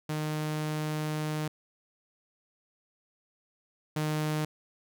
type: tone pair in turn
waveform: sawtooth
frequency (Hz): 153.4 / 153.4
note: D#3 / D#3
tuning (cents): -24 / -24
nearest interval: unison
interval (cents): 0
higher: neither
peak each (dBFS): -26 / -24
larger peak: second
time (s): 0.09-1.48 / 3.96-4.45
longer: first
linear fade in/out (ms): 5
effects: none